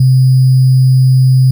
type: tone with sample-and-hold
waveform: sine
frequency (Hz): 130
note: C3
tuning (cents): -11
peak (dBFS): -4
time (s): 0-1.51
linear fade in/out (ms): 5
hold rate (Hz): 4900
effects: none